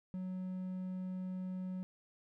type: tone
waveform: triangle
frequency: 185 Hz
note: F#3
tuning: in tune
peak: -36 dBFS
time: 0.14-1.83 s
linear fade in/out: 0 ms
effects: none